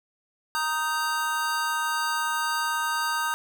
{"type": "chord", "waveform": "square", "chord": "Eb major", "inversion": "second", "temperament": "equal with one note detuned", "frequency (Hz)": [932.3, 1244.5, 1554.5], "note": ["Bb5", "Eb6", "G6"], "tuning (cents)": [0, 0, -15], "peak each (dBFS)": -30, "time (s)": [0.55, 3.34], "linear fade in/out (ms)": 0, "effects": []}